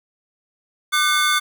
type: tone cluster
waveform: square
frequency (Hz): 1196 / 1508 / 2166 / 3499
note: D6 / F#6 / C#7 / A7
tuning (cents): +31 / +32 / -41 / -10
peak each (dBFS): -21 / -22 / -25 / -22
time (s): 0.92-1.4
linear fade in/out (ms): 20
effects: none